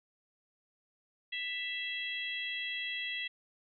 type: harmonic tone with a mistuned harmonic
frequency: 659.3 Hz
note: E5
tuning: in tune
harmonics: 3 / 4 / 5 / 6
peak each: -39 / -40 / -39 / -50 dBFS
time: 1.32-3.28 s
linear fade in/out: 10 ms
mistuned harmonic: 4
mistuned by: +20 cents
effects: none